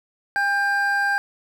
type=tone pair together; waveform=triangle; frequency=807 / 1586.7 Hz; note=G#5 / G6; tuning=-50 / +21 cents; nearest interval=octave; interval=1171 cents; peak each=-22 / -18 dBFS; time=0.36-1.18 s; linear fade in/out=0 ms; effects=8-bit